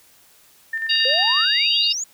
sine tone with tremolo, 1800 Hz, A6, 39 cents sharp, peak -21 dBFS, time 0.73-1.45 s, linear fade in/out 5 ms, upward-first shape square, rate 11 Hz, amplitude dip 45%
harmonic tone, 939 Hz, A#5, 12 cents sharp, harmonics 3 / 4 / 5, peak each -20 / -21 / -22 dBFS, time 0.89-1.93 s, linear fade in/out 10 ms
sine exponential sweep, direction up, 492.6 to 7090 Hz, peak -23 dBFS, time 1.05-2.04 s, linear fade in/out 5 ms
effects white hiss -53 dBFS RMS until 2.13 s

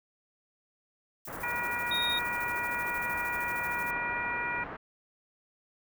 violet noise with tremolo, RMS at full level -44 dBFS, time 1.25-3.91 s, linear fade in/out 2 ms, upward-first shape square, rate 13 Hz, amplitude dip 60%
white low-pass noise, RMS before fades -41 dBFS, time 1.27-4.77 s, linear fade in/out 10 ms, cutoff 1600 Hz, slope 24 dB/octave
harmonic tone, 480 Hz, B4, 49 cents flat, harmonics 2 / 3 / 4 / 5, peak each -36 / -36 / -36 / -36 dBFS, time 1.43-4.64 s, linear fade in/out 5 ms
triangle tone, 3729 Hz, A#7, in tune, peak -27 dBFS, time 1.91-2.19 s, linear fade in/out 5 ms
effects none

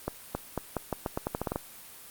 accelerating click train, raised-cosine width 1 ms, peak -15 dBFS, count 13, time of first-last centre 0.08-1.559 s, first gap 270 ms, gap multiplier 0.84, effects white hiss -48 dBFS RMS until 2.1 s + Opus 32 kbps

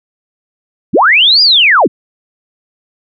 sine linear two-way sweep, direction up then down, 111.3 to 4978 to 111.3 Hz, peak -4 dBFS, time 0.93-1.88 s, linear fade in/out 20 ms, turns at 1.42 s, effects none

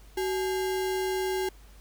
sine tone with sample-and-hold, 375.9 Hz, F#4, 27 cents sharp, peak -26 dBFS, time 0.17-1.49 s, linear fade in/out 5 ms, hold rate 1225 Hz, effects added 50 Hz sine -49 dBFS peak until 1.8 s + pink hiss -58 dBFS RMS until 1.8 s

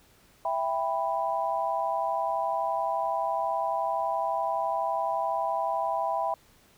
sine chord, E minor, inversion none, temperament just, 659.3 / 791.1 / 988.9 Hz, E5 / G5 / B5, 0 / +16 / +2 cents, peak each -30 dBFS, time 0.45-6.34 s, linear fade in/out 2 ms, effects pink hiss -60 dBFS RMS until 6.77 s

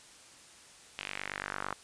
sawtooth tone with band-pass filter sweep, 48.9 Hz, G1, 4 cents flat, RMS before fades -40 dBFS, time 0.98-1.74 s, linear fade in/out 10 ms, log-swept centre 2800 to 1200 Hz, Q 2.6, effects white hiss -55 dBFS RMS until 1.83 s + resampled to 22050 Hz

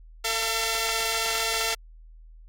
5% pulse tone pair together, 448.2 / 679.9 Hz, A4 / F5, +32 / -47 cents, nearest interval perfect fifth, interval 721 cents, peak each -16 dBFS, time 0.24-1.75 s, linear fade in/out 10 ms, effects added 40 Hz sine -45 dBFS peak until 2.48 s + AAC 64 kbps

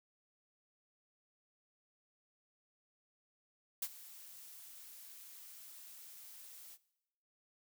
blue noise with ADSR envelope, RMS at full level -36 dBFS, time 3.82-6.78 s, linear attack 5 ms, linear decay 52 ms, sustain -18 dB, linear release 48 ms, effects noise-tail reverb RT60 0.9 s tail -20 dB re dry

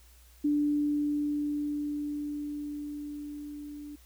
sine tone with level ramp, 293.7 Hz, D4, in tune, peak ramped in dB -23 to -40 dBFS, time 0.44-3.96 s, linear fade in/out 10 ms, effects added 60 Hz sine -55 dBFS peak until 4.05 s + white hiss -61 dBFS RMS until 4.05 s

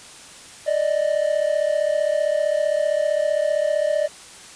triangle tone pair together, 586.9 / 622.3 Hz, D5 / D#5, -1 / 0 cents, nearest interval minor second, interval 101 cents, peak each -19 dBFS, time 0.66-4.08 s, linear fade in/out 20 ms, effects white hiss -42 dBFS RMS until 4.55 s + resampled to 22050 Hz

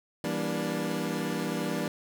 25% pulse chord, E half-diminished seventh, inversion none, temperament equal with one note detuned, 164.81 / 196 / 237.4 / 293.7 Hz, E3 / G3 / Bb3 / D4, 0 / 0 / +32 / 0 cents, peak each -31 dBFS, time 0.24-1.88 s, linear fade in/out 2 ms, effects none

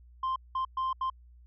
sine tone bursts at uneven times, 1046.5 Hz, C6, in tune, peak -25 dBFS, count 4, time 0.23-0.36 / 0.55-0.65 / 0.77-0.93 / 1.01-1.1 s, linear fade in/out 5 ms, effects tanh soft clip ceiling -27 dBFS + added 60 Hz sine -52 dBFS peak until 1.46 s

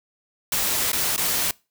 white noise with dropouts, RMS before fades -23 dBFS, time 0.52-1.51 s, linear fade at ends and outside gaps 2 ms, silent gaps 0.918-0.93 / 1.163-1.178 s, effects noise-tail reverb RT60 0.3 s tail -25 dB re dry

